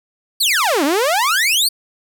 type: exponential two-way sweep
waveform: sawtooth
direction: down then up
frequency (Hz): 4699 to 265.8 to 4699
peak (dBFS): -10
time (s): 0.4-1.69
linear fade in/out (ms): 10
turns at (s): 0.84
effects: none